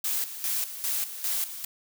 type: noise with tremolo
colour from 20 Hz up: blue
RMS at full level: -28 dBFS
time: 0.04-1.65 s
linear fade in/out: 5 ms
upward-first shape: square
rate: 2.5 Hz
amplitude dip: 70%
effects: none